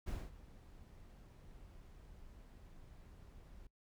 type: noise with ADSR envelope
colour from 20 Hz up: brown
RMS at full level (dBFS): -39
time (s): 0.06-3.67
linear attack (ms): 21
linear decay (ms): 220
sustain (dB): -18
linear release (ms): 4
effects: noise-tail reverb RT60 0.1 s tail -21 dB re dry